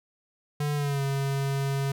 square tone with pitch glide, 146.83 to 137.79 Hz, D3 to C#3, 0 to -10 cents, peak -26 dBFS, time 0.6-1.92 s, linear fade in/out 5 ms, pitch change -110 cents, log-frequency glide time 0.75-1.02 s, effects none

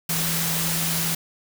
sine tone in noise, 164.81 Hz, E3, in tune, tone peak -28 dBFS, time 0.09-1.15 s, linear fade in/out 5 ms, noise white, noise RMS -25 dBFS, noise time 0.09-1.15 s, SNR -6 dB, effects none

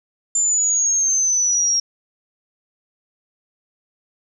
sine exponential sweep, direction down, 7200 to 5580 Hz, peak -15 dBFS, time 0.35-1.8 s, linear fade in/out 5 ms, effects none

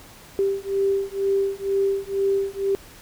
sine beating tone pair, 392 / 394.1 Hz, G4 / G4, 0 / +9 cents, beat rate 2.1 Hz, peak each -23 dBFS, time 0.39-2.75 s, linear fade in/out 0 ms, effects pink hiss -46 dBFS RMS until 3.01 s

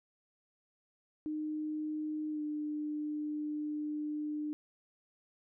sine tone with pitch glide, 306.4 to 300.3 Hz, D#4 to D4, -27 to +39 cents, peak -34 dBFS, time 1.26-4.53 s, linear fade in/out 0 ms, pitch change -34 cents, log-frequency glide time 2.3-2.42 s, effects none

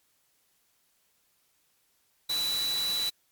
sine tone in noise, 3951 Hz, B7, in tune, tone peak -27 dBFS, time 2.29-3.1 s, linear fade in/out 10 ms, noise white, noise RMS -36 dBFS, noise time 2.29-3.1 s, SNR +6 dB, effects white hiss -70 dBFS RMS until 3.31 s + MP3 96 kbps

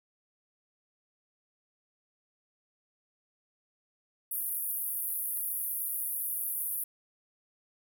white band-pass noise, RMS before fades -34 dBFS, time 4.31-6.84 s, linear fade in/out 5 ms, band 10000 to 16000 Hz, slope 96 dB/octave, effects none

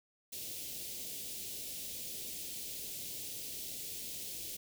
white band-stop noise, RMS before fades -43 dBFS, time 0.32-4.57 s, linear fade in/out 10 ms, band 550 to 2700 Hz, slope 24 dB/octave, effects none

